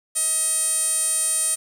sawtooth tone with band-pass filter, 635 Hz, D#5, 35 cents sharp, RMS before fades -22 dBFS, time 0.15-1.56 s, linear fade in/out 20 ms, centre 9200 Hz, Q 9.9, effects 8-bit

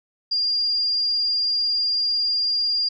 sine tone, 4806 Hz, D8, 39 cents sharp, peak -19 dBFS, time 0.31-2.89 s, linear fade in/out 10 ms, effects none

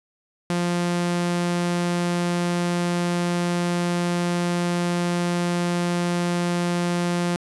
sawtooth tone, 174.61 Hz, F3, in tune, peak -17 dBFS, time 0.5-7.36 s, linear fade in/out 0 ms, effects resampled to 24000 Hz + 8-bit

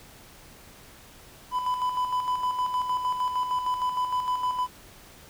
triangle tone with tremolo, 1000 Hz, B5, 21 cents sharp, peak -21 dBFS, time 1.51-4.68 s, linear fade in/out 50 ms, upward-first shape square, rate 6.5 Hz, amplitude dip 50%, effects pink hiss -50 dBFS RMS until 5.29 s

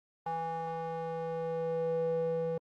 square tone with band-pass filter sweep, 164.4 Hz, E3, 4 cents flat, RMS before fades -34 dBFS, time 0.26-2.58 s, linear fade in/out 5 ms, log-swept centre 800 to 430 Hz, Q 4.1, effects Opus 24 kbps

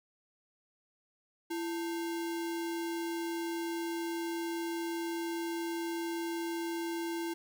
sine tone with sample-and-hold, 335.6 Hz, E4, 31 cents sharp, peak -33 dBFS, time 1.5-7.34 s, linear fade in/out 10 ms, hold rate 1225 Hz, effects none

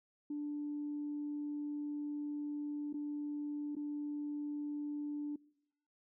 sine tone with dropouts, 293.7 Hz, D4, in tune, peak -36 dBFS, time 0.3-5.36 s, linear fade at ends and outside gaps 5 ms, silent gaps 2.929-2.94 / 3.753-3.765 s, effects noise-tail reverb RT60 0.8 s tail -24 dB re dry + tanh soft clip ceiling -32 dBFS

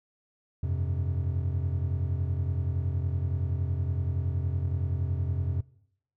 triangle chord, F suspended second, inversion none, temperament equal, 87.31 / 98 / 130.81 Hz, F2 / G2 / C3, 0 / 0 / 0 cents, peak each -26 / -32 / -30 dBFS, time 0.63-5.61 s, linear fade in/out 5 ms, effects noise-tail reverb RT60 0.7 s tail -21 dB re dry

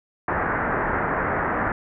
white low-pass noise, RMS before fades -24 dBFS, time 0.28-1.72 s, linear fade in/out 2 ms, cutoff 1800 Hz, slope 48 dB/octave, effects none

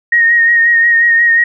sine tone with vibrato, 1864.7 Hz, A#6, in tune, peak -6 dBFS, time 0.12-1.44 s, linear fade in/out 5 ms, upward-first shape sine, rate 5.6 Hz, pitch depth 28 cents each way, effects none

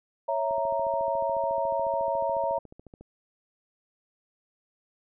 sine chord, A# diminished, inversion first, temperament equal, 554.4 / 659.3 / 932.3 Hz, C#5 / E5 / A#5, 0 / 0 / 0 cents, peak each -29 dBFS, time 0.28-2.59 s, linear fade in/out 10 ms
click train, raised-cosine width 2 ms, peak -33 dBFS, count 36, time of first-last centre 0.51-3.01 s, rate 14 Hz
effects none

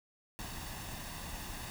pink noise with comb filter, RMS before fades -43 dBFS, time 0.39-1.7 s, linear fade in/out 0 ms, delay 1.1 ms, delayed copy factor +0.5, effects none

